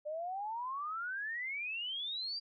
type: exponential sweep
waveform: sine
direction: up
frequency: 587.3 to 4800 Hz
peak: -36 dBFS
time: 0.05-2.4 s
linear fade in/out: 20 ms
effects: MP3 64 kbps